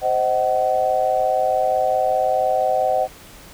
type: chord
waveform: sine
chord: C diminished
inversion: none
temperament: just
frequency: 523.3 / 627.9 / 753.5 Hz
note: C5 / Eb5 / Gb5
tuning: 0 / +16 / +31 cents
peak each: -22 / -21 / -19 dBFS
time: 0.01-3.08 s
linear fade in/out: 50 ms
effects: pink hiss -43 dBFS RMS until 3.53 s